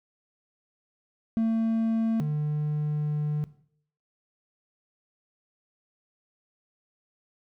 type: tone pair in turn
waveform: triangle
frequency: 225.1 / 149.92 Hz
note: A3 / D3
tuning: +40 / +36 cents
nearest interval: perfect fifth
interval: 704 cents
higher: first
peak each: -19 / -23 dBFS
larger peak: first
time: 1.37-2.2 / 2.2-3.44 s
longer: second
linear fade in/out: 0 ms
effects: noise-tail reverb RT60 0.6 s tail -17 dB re dry + tanh soft clip ceiling -15 dBFS